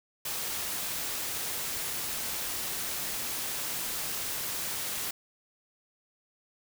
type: noise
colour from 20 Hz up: white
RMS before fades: -34 dBFS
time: 0.25-5.11 s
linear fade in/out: 5 ms
effects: none